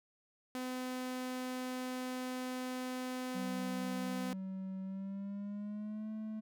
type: tone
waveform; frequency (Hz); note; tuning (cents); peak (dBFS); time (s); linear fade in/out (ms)
sawtooth; 254.2; C4; -50; -34; 0.55-4.33; 0
type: tone with pitch glide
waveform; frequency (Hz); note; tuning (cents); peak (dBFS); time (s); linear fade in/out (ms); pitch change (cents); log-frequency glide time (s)
triangle; 190 to 217; F#3 to A3; +46 to -24; -37; 3.34-6.41; 20; +230; 4.82-6.11
effects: none